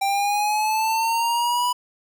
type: linear sweep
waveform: square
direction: up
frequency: 784 to 987.8 Hz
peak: -20 dBFS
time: 0.01-1.73 s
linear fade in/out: 10 ms
effects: none